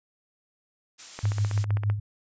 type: noise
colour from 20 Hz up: blue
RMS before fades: -38 dBFS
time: 0.98-1.65 s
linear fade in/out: 20 ms
type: click train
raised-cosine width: 0.5 ms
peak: -20 dBFS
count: 12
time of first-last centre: 1.19-1.9 s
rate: 15.5 Hz
type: tone with tremolo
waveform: sine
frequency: 103.4 Hz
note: G#2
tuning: 7 cents flat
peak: -20 dBFS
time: 1.23-2 s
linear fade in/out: 10 ms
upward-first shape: sine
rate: 6.4 Hz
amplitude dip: 65%
effects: resampled to 16000 Hz